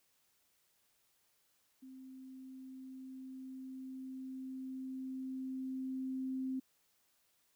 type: tone with level ramp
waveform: sine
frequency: 261.6 Hz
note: C4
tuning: in tune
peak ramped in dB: -50 to -35 dBFS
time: 1.82-6.6 s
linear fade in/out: 10 ms
effects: white hiss -75 dBFS RMS until 7.55 s